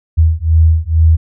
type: beating tone pair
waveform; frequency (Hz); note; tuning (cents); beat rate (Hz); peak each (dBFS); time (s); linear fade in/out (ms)
sine; 79.6 / 81.8; D#2 / E2; +40 / -13; 2.2; -10; 0.17-1.17; 20
effects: none